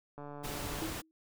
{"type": "click train", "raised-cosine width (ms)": 1, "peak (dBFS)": -32, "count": 96, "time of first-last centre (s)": [0.18, 0.835], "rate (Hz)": 145}
{"type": "noise", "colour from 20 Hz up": "pink", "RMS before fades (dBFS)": -40, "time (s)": [0.43, 1.02], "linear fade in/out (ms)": 20}
{"type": "tone with exponential decay", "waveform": "sine", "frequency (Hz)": 318.9, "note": "D#4", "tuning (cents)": 43, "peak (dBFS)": -31, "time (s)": [0.82, 1.11], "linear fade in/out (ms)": 0, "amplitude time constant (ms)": 61}
{"effects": []}